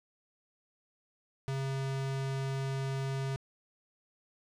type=tone; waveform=square; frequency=135.1 Hz; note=C#3; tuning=44 cents flat; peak=-33 dBFS; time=1.48-3.36 s; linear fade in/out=0 ms; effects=low-pass 8000 Hz 12 dB/octave + 10-bit